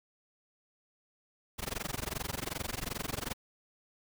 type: noise with amplitude modulation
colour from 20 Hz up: pink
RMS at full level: -34 dBFS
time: 1.58-3.34 s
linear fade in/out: 20 ms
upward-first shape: sine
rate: 22.6 Hz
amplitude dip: 100%
effects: none